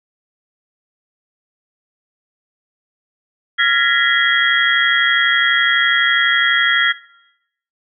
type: tone cluster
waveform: sine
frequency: 1384 / 1679 / 1856 / 1988 / 3273 Hz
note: F6 / G#6 / A#6 / B6 / G#7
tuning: -16 / +18 / -8 / +11 / -26 cents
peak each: -18 dBFS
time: 3.58-6.93 s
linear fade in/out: 20 ms
effects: noise-tail reverb RT60 0.8 s tail -19 dB re dry